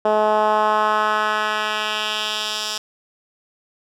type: tone with band-pass filter sweep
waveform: 10% pulse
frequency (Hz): 213.6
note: G#3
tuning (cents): +49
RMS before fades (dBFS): -20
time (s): 0.05-2.78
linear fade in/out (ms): 5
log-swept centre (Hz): 610 to 5000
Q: 1.6
effects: none